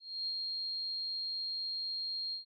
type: tone with ADSR envelope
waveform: sine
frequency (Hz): 4228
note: C8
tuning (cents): +17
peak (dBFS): -33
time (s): 0-2.45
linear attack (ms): 270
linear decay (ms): 59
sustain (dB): -2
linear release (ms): 120
effects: none